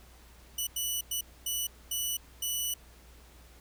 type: tone bursts at uneven times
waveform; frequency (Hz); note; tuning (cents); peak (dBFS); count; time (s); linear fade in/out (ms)
10% pulse; 2960; F#7; 0; -22; 6; 0.58-0.67 / 0.76-1.01 / 1.11-1.21 / 1.46-1.67 / 1.91-2.17 / 2.42-2.74; 5
effects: added 60 Hz sine -54 dBFS peak until 3.6 s + pink hiss -58 dBFS RMS until 3.6 s